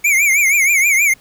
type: tone with vibrato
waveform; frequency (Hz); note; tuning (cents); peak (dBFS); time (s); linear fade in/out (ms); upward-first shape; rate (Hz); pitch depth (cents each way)
square; 2246; C#7; +22; -11; 0.04-1.14; 10; triangle; 6.3; 150
effects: pink hiss -49 dBFS RMS until 1.2 s